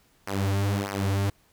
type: tone with flanger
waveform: sawtooth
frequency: 99.2 Hz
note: G2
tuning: 21 cents sharp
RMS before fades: -26 dBFS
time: 0.27-1.3 s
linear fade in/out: 5 ms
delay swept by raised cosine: 0.26 to 6.16 ms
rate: 1.6 Hz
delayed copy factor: -0.95
effects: pink hiss -63 dBFS RMS until 1.52 s